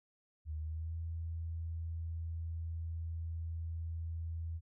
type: tone with pitch glide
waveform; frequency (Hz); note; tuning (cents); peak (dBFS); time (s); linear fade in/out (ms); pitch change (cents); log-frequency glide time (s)
sine; 77.3 to 82.37; D#2 to E2; -11 to -1; -37; 0.45-4.61; 50; +110; 0.58-0.95
effects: none